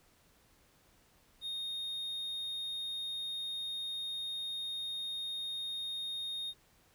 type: tone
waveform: triangle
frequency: 3700 Hz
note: A#7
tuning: 14 cents flat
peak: -35 dBFS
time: 1.41-6.54 s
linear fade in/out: 50 ms
effects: pink hiss -67 dBFS RMS until 6.94 s